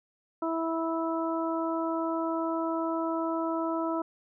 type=harmonic tone; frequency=327.5 Hz; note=E4; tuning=11 cents flat; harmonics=1 / 2 / 3 / 4; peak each=-30 / -33 / -35 / -36 dBFS; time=0.42-4.02 s; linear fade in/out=5 ms; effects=none